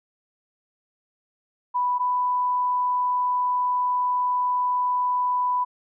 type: tone pair in turn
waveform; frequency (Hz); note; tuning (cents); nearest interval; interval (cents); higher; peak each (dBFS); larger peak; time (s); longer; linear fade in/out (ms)
sine; 988 / 992.7; B5 / B5; 0 / +9; unison; 9; second; -20; neither; 1.74-1.99 / 1.99-5.65; second; 20
effects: none